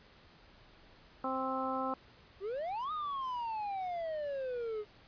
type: harmonic tone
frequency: 262.6 Hz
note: C4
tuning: 6 cents sharp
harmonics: 1 / 2 / 3 / 4 / 5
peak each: -39 / -39 / -39 / -39 / -39 dBFS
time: 1.24-1.94 s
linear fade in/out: 2 ms
type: exponential two-way sweep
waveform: triangle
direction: up then down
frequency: 367.5 to 1261 to 412.1 Hz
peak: -33 dBFS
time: 2.4-4.85 s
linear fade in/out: 50 ms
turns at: 2.92 s
effects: pink hiss -60 dBFS RMS until 5.07 s + resampled to 11025 Hz